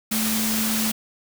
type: tone in noise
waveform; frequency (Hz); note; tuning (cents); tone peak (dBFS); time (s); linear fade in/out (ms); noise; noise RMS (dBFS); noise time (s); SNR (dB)
sine; 219.2; A3; -6; -24; 0.11-0.92; 10; white; -25; 0.11-0.92; -2
effects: none